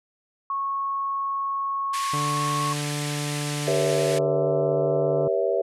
sine tone, 1100 Hz, C#6, 14 cents flat, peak -24 dBFS, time 0.5-2.73 s, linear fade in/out 2 ms
pink band-pass noise, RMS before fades -34 dBFS, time 1.93-4.19 s, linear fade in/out 10 ms, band 1600 to 11000 Hz, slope 48 dB/octave
harmonic tone, 146.83 Hz, D3, in tune, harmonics 1 / 2 / 3 / 4 / 5 / 6 / 7 / 8 / 9, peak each -28 / -34 / -38 / -40 / -42 / -44 / -45 / -46 / -47 dBFS, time 2.13-5.28 s, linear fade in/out 5 ms
sine chord, G diminished seventh, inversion none, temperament equal with one note detuned, 392 / 477.1 / 554.4 / 659.3 Hz, G4 / Bb4 / Db5 / Fb5, 0 / +40 / 0 / 0 cents, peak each -26 dBFS, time 3.67-5.62 s, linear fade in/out 10 ms
effects none

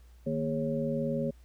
sine tone cluster, 154.3 / 233.7 / 409.5 / 549 Hz, D#3 / A#3 / G#4 / C#5, -14 / +5 / -24 / -17 cents, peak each -34 / -32 / -37 / -33 dBFS, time 0.26-1.31 s, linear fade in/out 10 ms, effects added 60 Hz sine -52 dBFS peak until 1.44 s + pink hiss -67 dBFS RMS until 1.44 s

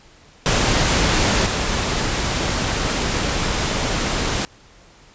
pink noise with level steps, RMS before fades -17 / -21 dBFS, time 0.46-4.45 s, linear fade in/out 0 ms, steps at 1.46 s, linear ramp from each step 2 ms, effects pink hiss -49 dBFS RMS until 5.14 s + resampled to 16000 Hz

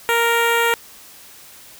10% pulse tone with notch filter, 466.2 Hz, A#4, in tune, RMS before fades -17 dBFS, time 0.09-0.74 s, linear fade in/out 0 ms, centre 5500 Hz, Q 1.1, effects white hiss -43 dBFS RMS until 1.79 s

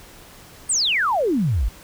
sine exponential sweep, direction down, 9100 to 45.32 Hz, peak -17 dBFS, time 0.69-1.69 s, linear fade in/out 10 ms, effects pink hiss -45 dBFS RMS until 1.83 s

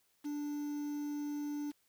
triangle tone with quantisation, 292.8 Hz, D4, 5 cents flat, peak -34 dBFS, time 0.24-1.72 s, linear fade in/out 20 ms, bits 9, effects white hiss -74 dBFS RMS until 1.88 s

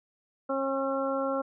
harmonic tone, 270.7 Hz, C#4, 41 cents flat, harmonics 1 / 2 / 3 / 4 / 5, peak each -33 / -29 / -38 / -37 / -35 dBFS, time 0.49-1.42 s, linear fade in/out 10 ms, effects none

